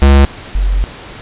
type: tone pair in turn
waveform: square / sine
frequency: 69.3 / 45.83 Hz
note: C#2 / F#1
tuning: 0 / -16 cents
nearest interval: perfect fifth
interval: 716 cents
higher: first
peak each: -4 / -9 dBFS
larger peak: first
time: 0.02-0.25 / 0.55-0.84 s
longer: second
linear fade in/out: 0 ms
effects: pink hiss -31 dBFS RMS until 1.21 s + resampled to 8000 Hz